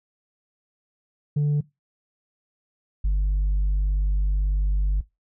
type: tone pair in turn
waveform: sine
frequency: 146.83 / 49.13 Hz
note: D3 / G1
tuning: 0 / +5 cents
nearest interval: octave + perfect fifth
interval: 1895 cents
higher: first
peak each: -16 dBFS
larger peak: neither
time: 1.36-1.61 / 3.04-5.01 s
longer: second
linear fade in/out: 10 ms
effects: noise-tail reverb RT60 0.2 s tail -21 dB re dry + tanh soft clip ceiling -18 dBFS